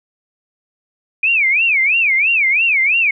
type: tone with vibrato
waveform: sine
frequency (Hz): 2401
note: D7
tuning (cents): +38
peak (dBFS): -11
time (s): 1.23-3.11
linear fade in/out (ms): 5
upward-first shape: sine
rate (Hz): 3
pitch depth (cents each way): 250
effects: none